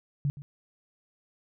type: tone with echo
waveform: sine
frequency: 142.4 Hz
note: C#3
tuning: 47 cents sharp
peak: -24 dBFS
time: 0.25-0.3 s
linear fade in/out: 0 ms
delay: 120 ms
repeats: 1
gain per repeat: -15 dB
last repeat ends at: 0.42 s
effects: none